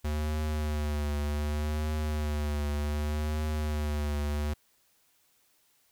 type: tone with vibrato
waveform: square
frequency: 75 Hz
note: D2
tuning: 37 cents sharp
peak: -29 dBFS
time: 0.04-4.54 s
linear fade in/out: 10 ms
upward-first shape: triangle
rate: 0.66 Hz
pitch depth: 46 cents each way
effects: white hiss -68 dBFS RMS until 5.91 s